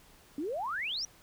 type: exponential sweep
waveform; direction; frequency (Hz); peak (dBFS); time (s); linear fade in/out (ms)
sine; up; 270.7 to 5920; -32; 0.38-1.05; 2
effects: pink hiss -59 dBFS RMS until 1.22 s